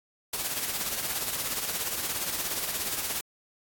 white noise with tremolo, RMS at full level -29 dBFS, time 0.33-3.21 s, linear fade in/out 5 ms, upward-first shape sine, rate 17 Hz, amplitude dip 50%, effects AAC 64 kbps

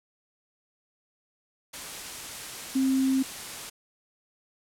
sine tone in noise, 265 Hz, C4, 22 cents sharp, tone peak -21 dBFS, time 2.75-3.23 s, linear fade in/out 10 ms, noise white, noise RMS -38 dBFS, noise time 1.73-3.7 s, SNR +14 dB, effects low-pass 11000 Hz 12 dB/octave

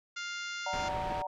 harmonic tone, 700 Hz, F5, 4 cents sharp, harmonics 2 / 3 / 4 / 5 / 6 / 7 / 8 / 9 / 10, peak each -39 / -43 / -45 / -47 / -49 / -50 / -51 / -52 / -53 dBFS, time 0.16-0.89 s, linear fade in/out 10 ms
sine chord, D augmented, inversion none, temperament equal with one note detuned, 587.3 / 749 / 932.3 Hz, D5 / F#5 / A#5, 0 / +21 / 0 cents, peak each -39 / -37 / -36 dBFS, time 0.66-1.27 s, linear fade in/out 5 ms
pink low-pass noise, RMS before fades -40 dBFS, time 0.73-1.22 s, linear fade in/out 2 ms, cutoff 2800 Hz, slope 12 dB/octave
effects none

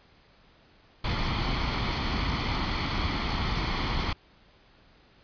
pink noise with comb filter, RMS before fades -28 dBFS, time 1.04-4.13 s, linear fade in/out 5 ms, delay 0.92 ms, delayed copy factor +0.5, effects pink hiss -59 dBFS RMS until 5.23 s + resampled to 11025 Hz

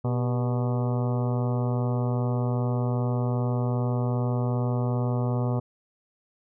harmonic tone with a mistuned harmonic, 122.5 Hz, B2, 14 cents flat, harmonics 1 / 2 / 3 / 4 / 5 / 6 / 7 / 8 / 9 / 10, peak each -24 / -31 / -36 / -35 / -37 / -40 / -41 / -45 / -43 / -46 dBFS, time 0.04-5.6 s, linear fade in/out 10 ms, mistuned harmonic 3, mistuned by +80 cents, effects none

